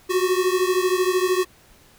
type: beating tone pair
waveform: square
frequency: 363.7 / 376.7 Hz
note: F#4 / F#4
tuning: -30 / +31 cents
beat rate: 13 Hz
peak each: -21 / -23 dBFS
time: 0.09-1.45 s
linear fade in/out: 20 ms
effects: pink hiss -53 dBFS RMS until 1.98 s

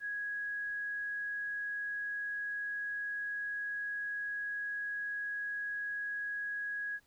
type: tone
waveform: sine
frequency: 1661.2 Hz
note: G#6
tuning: in tune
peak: -35 dBFS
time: 0-7 s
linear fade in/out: 50 ms
effects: pink hiss -70 dBFS RMS until 7.06 s

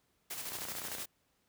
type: noise with tremolo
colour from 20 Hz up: white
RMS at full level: -40 dBFS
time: 0.3-1.06 s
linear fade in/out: 10 ms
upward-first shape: square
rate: 13 Hz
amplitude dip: 40%
type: click train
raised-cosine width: 0.5 ms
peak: -29 dBFS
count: 15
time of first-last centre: 0.52-0.984 s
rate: 30.2 Hz
effects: pink hiss -75 dBFS RMS until 1.48 s + high-pass 60 Hz 12 dB/octave

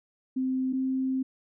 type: tone pair in turn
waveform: sine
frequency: 260 / 262.3 Hz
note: C4 / C4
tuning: -11 / +4 cents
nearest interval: unison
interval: 15 cents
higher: second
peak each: -25 dBFS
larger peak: neither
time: 0.36-0.73 / 0.73-1.23 s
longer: second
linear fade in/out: 10 ms
effects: none

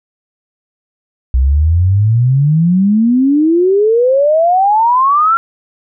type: exponential sweep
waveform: sine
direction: up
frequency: 61.74 to 1380 Hz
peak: -7 dBFS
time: 1.34-5.37 s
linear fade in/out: 0 ms
effects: none

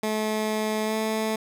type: tone with pitch glide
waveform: 15% pulse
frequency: 215.9 to 219 Hz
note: A3 to A3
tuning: -33 to -8 cents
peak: -18 dBFS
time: 0.03-1.36 s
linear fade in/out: 5 ms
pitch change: +25 cents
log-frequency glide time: 0.84-0.95 s
effects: none

